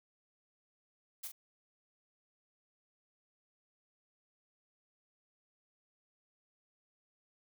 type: noise with echo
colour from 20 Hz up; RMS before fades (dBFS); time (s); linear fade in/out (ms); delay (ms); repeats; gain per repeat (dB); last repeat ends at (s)
blue; -42; 1.23-1.28; 10; 40; 1; -7; 1.32
effects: none